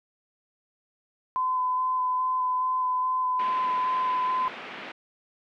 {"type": "tone with vibrato", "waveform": "sine", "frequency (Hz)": 1016, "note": "B5", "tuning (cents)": 49, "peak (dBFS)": -23, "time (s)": [1.36, 4.48], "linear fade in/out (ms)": 0, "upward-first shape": "square", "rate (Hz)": 2.4, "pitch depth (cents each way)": 9}
{"type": "band-pass noise", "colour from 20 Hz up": "white", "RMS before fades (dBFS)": -40, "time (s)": [3.39, 4.92], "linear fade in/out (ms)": 5, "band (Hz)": [180, 2700], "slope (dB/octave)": 24}
{"effects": []}